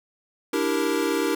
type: chord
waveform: square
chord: E half-diminished seventh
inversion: third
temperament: equal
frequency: 293.7 / 329.6 / 392 / 466.2 Hz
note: D4 / E4 / G4 / Bb4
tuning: 0 / 0 / 0 / 0 cents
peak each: -28 dBFS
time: 0.53-1.35 s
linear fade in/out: 5 ms
effects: none